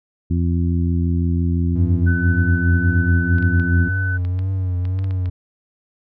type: harmonic tone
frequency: 85.9 Hz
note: F2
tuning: 28 cents flat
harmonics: 1 / 2 / 3 / 4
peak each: -17 / -22 / -24 / -32 dBFS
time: 0.3-3.89 s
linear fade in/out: 10 ms
type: tone with vibrato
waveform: triangle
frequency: 92.5 Hz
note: F#2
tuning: in tune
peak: -16 dBFS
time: 1.75-5.3 s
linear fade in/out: 10 ms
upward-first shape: triangle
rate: 1.9 Hz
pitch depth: 71 cents each way
type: tone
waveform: sine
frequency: 1505 Hz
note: F#6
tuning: 29 cents sharp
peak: -23 dBFS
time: 2.06-4.18 s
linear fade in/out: 20 ms
type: clicks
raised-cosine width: 0.3 ms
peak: -24 dBFS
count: 10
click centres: 3.384 / 3.426 / 3.598 / 4.25 / 4.391 / 4.853 / 4.99 / 5.043 / 5.109 / 5.258 s
effects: none